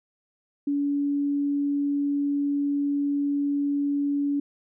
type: tone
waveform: sine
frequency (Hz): 285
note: C#4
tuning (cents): +48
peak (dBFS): -22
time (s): 0.67-4.4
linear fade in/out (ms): 5
effects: none